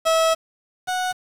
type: tone pair in turn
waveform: 30% pulse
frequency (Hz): 649 / 736.1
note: E5 / F#5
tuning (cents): -27 / -9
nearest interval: major second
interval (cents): 218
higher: second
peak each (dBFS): -13 / -19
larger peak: first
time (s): 0.05-0.35 / 0.87-1.13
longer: first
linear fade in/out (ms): 20
effects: low-pass 11000 Hz 12 dB/octave + 7-bit